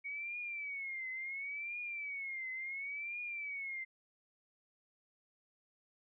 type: tone with vibrato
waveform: sine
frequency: 2233 Hz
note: C#7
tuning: 12 cents sharp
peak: -39 dBFS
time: 0.04-3.85 s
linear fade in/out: 20 ms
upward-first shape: triangle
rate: 0.71 Hz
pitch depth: 160 cents each way
effects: none